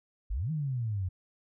sine exponential two-way sweep, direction up then down, 42.89 to 162.8 to 88.6 Hz, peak -29 dBFS, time 0.3-1.09 s, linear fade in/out 10 ms, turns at 0.51 s, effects none

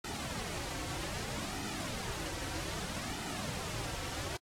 pink noise with flanger, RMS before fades -39 dBFS, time 0.04-4.37 s, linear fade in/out 5 ms, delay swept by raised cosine 1.8 to 4.9 ms, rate 0.63 Hz, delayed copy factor -0.7, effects low-pass 9000 Hz 12 dB/octave + AAC 64 kbps

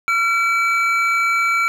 triangle tone pair together, 1367.6 / 2300 Hz, F6 / D7, -37 / -37 cents, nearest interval major sixth, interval 900 cents, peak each -16 dBFS, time 0.08-1.68 s, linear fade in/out 0 ms, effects none

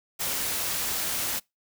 white noise, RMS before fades -29 dBFS, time 0.19-1.4 s, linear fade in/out 20 ms, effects noise-tail reverb RT60 0.2 s tail -25 dB re dry

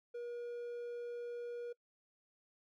triangle tone, 478.5 Hz, A#4, 45 cents sharp, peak -39 dBFS, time 0.14-1.73 s, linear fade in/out 10 ms, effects noise-tail reverb RT60 0.1 s tail -24 dB re dry

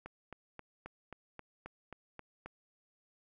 click train, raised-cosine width 0.5 ms, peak -30 dBFS, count 10, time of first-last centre 0.06-2.46 s, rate 3.75 Hz, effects none

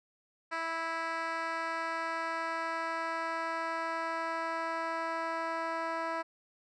10% pulse tone with band-pass filter sweep, 328.4 Hz, E4, 6 cents flat, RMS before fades -35 dBFS, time 0.51-6.23 s, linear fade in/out 20 ms, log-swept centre 1500 to 920 Hz, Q 0.89, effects resampled to 22050 Hz

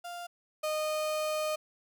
35% pulse tone pair in turn, 698.5 / 615.8 Hz, F5 / D#5, 0 / -18 cents, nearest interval major second, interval 218 cents, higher first, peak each -37 / -28 dBFS, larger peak second, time 0.04-0.27 / 0.63-1.56 s, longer second, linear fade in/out 10 ms, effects none

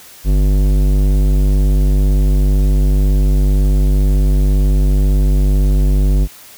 sine tone with tanh clipping, 49 Hz, G1, in tune, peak -11 dBFS, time 0.24-6.28 s, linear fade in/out 50 ms, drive 16 dB, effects white hiss -39 dBFS RMS until 6.57 s

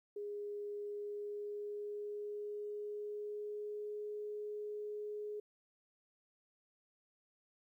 sine tone with pitch glide, 411.7 to 419.1 Hz, G#4 to G#4, -15 to +16 cents, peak -40 dBFS, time 0.16-5.4 s, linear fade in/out 5 ms, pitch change +31 cents, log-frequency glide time 0.68-4.07 s, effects 13-bit

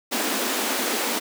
pink high-pass noise, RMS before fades -25 dBFS, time 0.11-1.2 s, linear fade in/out 20 ms, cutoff 210 Hz, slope 96 dB/octave, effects none

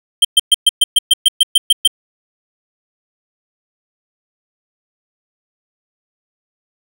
square tone bursts, 3143 Hz, G7, 4 cents sharp, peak -6 dBFS, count 12, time 0.22-1.876 s, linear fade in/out 5 ms, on 28 ms, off 120 ms, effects 8-bit

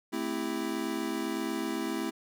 square chord, A minor seventh, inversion none, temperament equal with one note detuned, 220 / 261.6 / 329.6 / 397.5 Hz, A3 / C4 / E4 / G4, 0 / 0 / 0 / +24 cents, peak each -38 / -37 / -35 / -40 dBFS, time 0.12-2.11 s, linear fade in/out 20 ms, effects none

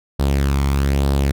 sawtooth tone with flanger, 69.3 Hz, C#2, in tune, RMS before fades -17 dBFS, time 0.19-1.32 s, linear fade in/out 10 ms, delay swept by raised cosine 0.22 to 0.92 ms, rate 1.1 Hz, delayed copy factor +0.5, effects none

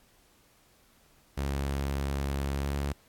sawtooth tone with pitch glide, 69.3 to 70.59 Hz, C#2 to C#2, 0 to +32 cents, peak -25 dBFS, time 1.37-2.93 s, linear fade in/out 10 ms, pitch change +32 cents, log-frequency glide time 2.55-2.75 s, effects pink hiss -63 dBFS RMS until 3.08 s + AAC 64 kbps

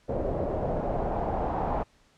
pink noise with low-pass filter sweep, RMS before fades -29 dBFS, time 0.08-1.84 s, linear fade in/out 20 ms, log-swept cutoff 540 to 870 Hz, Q 3.1, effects pink hiss -63 dBFS RMS until 2.17 s + low-pass 7000 Hz 12 dB/octave

